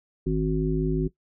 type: harmonic tone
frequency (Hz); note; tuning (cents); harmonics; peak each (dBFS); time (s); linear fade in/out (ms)
52.7; G#1; +26; 1 / 3 / 5 / 7; -28 / -26 / -29 / -27; 0.26-1.08; 10
effects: noise-tail reverb RT60 0.1 s tail -17 dB re dry